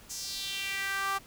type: tone with high-pass filter sweep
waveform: sawtooth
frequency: 392 Hz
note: G4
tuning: in tune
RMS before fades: -34 dBFS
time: 0.09-1.19 s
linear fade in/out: 20 ms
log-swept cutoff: 6600 to 1000 Hz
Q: 3
effects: pink hiss -54 dBFS RMS until 1.26 s